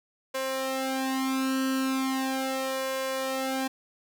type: tone with flanger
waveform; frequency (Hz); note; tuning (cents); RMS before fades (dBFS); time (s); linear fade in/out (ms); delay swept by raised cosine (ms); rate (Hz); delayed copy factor
sawtooth; 264.6; C4; +20; -29; 0.34-3.68; 10; 2 to 3.1; 0.38; +0.9
effects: none